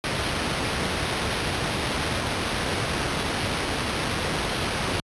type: noise with sample-and-hold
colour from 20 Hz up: pink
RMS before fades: -26 dBFS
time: 0.04-5 s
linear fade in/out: 0 ms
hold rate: 7350 Hz
effects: high-pass 60 Hz 12 dB/octave + resampled to 24000 Hz